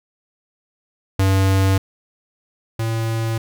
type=tone pair in turn; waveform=square; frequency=96.2 / 113 Hz; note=G2 / A2; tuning=-32 / +47 cents; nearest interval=minor third; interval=279 cents; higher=second; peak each=-14 / -20 dBFS; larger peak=first; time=1.19-1.78 / 2.79-3.38 s; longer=neither; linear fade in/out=5 ms; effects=none